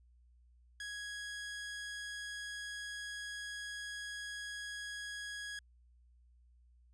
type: tone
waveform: sawtooth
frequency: 1661.2 Hz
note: G#6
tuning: in tune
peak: -38 dBFS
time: 0.8-5.59 s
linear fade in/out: 2 ms
effects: added 60 Hz sine -62 dBFS peak until 6.93 s + resampled to 22050 Hz